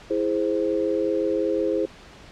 sine chord, E augmented, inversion none, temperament equal, 329.6 / 415.3 / 523.3 Hz, E4 / G#4 / B#4, 0 / 0 / 0 cents, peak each -25 dBFS, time 0.1-1.86 s, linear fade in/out 10 ms, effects pink hiss -46 dBFS RMS until 2.31 s + low-pass 5000 Hz 12 dB/octave

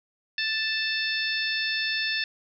harmonic tone with a mistuned harmonic, 880 Hz, A5, in tune, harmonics 2 / 3 / 4 / 5 / 6, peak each -29 / -31 / -32 / -33 / -34 dBFS, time 0.38-2.24 s, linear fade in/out 2 ms, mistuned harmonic 4, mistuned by +30 cents, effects none

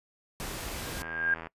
pink noise, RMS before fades -37 dBFS, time 0.4-1.02 s, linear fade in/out 0 ms
sine tone with exponential growth, 1610 Hz, G6, 46 cents sharp, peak -21 dBFS, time 0.74-1.34 s, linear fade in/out 2 ms, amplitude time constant 130 ms
click train, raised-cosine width 0.5 ms, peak -24 dBFS, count 38, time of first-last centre 1.02-1.47 s, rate 82.2 Hz
effects noise-tail reverb RT60 0.1 s tail -23 dB re dry + resampled to 32000 Hz

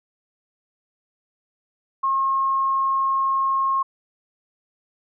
sine tone, 1078 Hz, C#6, 49 cents flat, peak -18 dBFS, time 2.03-3.83 s, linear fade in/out 10 ms, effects none

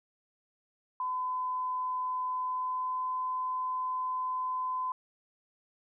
sine tone with pitch glide, 1013 to 1018.9 Hz, B5 to C6, +44 to -46 cents, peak -30 dBFS, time 1-4.92 s, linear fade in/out 2 ms, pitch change +10 cents, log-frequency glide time 2.39-3.07 s, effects none

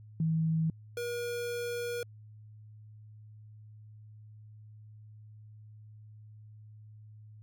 sine / square tone pair in turn, 161 / 478.7 Hz, E3 / A#4, -41 / +46 cents, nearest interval octave + perfect fifth, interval 1887 cents, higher second, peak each -26 / -34 dBFS, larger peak first, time 0.2-0.7 / 0.97-2.03 s, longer second, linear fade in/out 2 ms, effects added 107 Hz sine -49 dBFS peak until 7.42 s

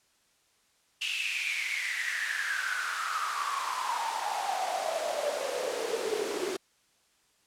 pink noise with high-pass filter sweep, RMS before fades -32 dBFS, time 1.01-6.57 s, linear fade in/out 10 ms, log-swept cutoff 2800 to 360 Hz, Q 9.4, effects white hiss -68 dBFS RMS until 7.46 s + low-pass 9000 Hz 12 dB/octave

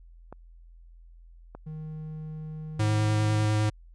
clicks, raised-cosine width 1 ms, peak -27 dBFS, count 2, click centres 0.326 / 1.55 s
triangle tone with pitch glide, 155.56 to 156.46 Hz, D#3 to D#3, 0 to +10 cents, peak -33 dBFS, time 1.66-3.46 s, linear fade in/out 10 ms, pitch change +10 cents, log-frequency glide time 2.98-3.35 s
square tone with vibrato, 106.8 Hz, G#2, 49 cents sharp, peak -23 dBFS, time 2.79-3.7 s, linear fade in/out 10 ms, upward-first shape square, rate 9.9 Hz, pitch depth 9 cents each way
effects added 42 Hz sine -48 dBFS peak until 3.94 s + resampled to 22050 Hz

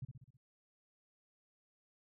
sine tone with echo, 128.9 Hz, C3, 26 cents flat, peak -39 dBFS, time 0.02-0.05 s, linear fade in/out 5 ms, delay 64 ms, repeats 5, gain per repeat -5 dB, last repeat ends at 0.37 s, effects none

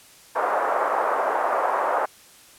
pink band-pass noise, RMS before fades -23 dBFS, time 0.35-2.06 s, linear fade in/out 10 ms, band 550 to 1300 Hz, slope 24 dB/octave, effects white hiss -50 dBFS RMS until 2.58 s + low-pass 12000 Hz 12 dB/octave

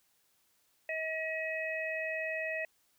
harmonic tone, 637 Hz, D#5, 41 cents sharp, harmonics 1 / 3 / 4, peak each -37 / -37 / -39 dBFS, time 0.89-2.65 s, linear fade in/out 2 ms, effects white hiss -72 dBFS RMS until 2.98 s

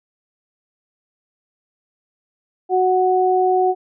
sine tone pair together, 370 / 740 Hz, F#4 / F#5, 0 / 0 cents, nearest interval octave, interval 1200 cents, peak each -16 dBFS, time 2.69-3.75 s, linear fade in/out 50 ms, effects none

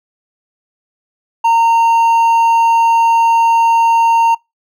triangle tone with hard clipping, 920 Hz, A#5, 23 cents flat, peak -9 dBFS, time 1.44-4.35 s, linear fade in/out 10 ms, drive 7 dB, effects noise-tail reverb RT60 0.2 s tail -24 dB re dry

